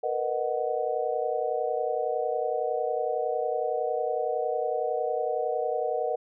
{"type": "chord", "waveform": "sine", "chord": "B major seventh", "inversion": "third", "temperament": "just", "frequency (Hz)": [463, 493.9, 617.4, 740.8], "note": ["A#4", "B4", "D#5", "F#5"], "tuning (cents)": [-12, 0, -14, 2], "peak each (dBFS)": -31, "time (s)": [0.03, 6.16], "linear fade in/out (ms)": 10, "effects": []}